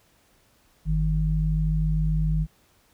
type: tone pair together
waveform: sine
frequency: 49.6 / 156.6 Hz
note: G1 / D#3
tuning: +21 / +11 cents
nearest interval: octave + minor sixth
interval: 1990 cents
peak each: -23 dBFS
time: 0.85-2.47 s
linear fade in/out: 50 ms
effects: pink hiss -62 dBFS RMS until 2.93 s